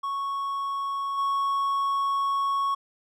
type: tone with level steps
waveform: triangle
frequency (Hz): 1107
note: C#6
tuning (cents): -3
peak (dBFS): -25 / -21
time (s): 0.03-2.75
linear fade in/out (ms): 10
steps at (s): 1.17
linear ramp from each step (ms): 20
effects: none